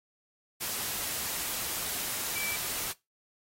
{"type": "tone in noise", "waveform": "sine", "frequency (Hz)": 2318, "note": "D7", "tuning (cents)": -23, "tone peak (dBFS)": -34, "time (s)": [2.35, 2.57], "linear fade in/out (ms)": 20, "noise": "white", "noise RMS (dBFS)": -34, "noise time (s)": [0.6, 2.93], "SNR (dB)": -3, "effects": ["noise-tail reverb RT60 0.2 s tail -19 dB re dry", "AAC 48 kbps"]}